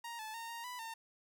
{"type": "tone with pitch steps", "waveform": "sawtooth", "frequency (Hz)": [935, 870, 919, 931, 991, 908], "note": ["A#5", "A5", "A#5", "A#5", "B5", "A#5"], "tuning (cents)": [5, -20, -25, -2, 6, -46], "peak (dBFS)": -39, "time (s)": [0.04, 0.94], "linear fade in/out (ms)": 5, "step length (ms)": 150, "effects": []}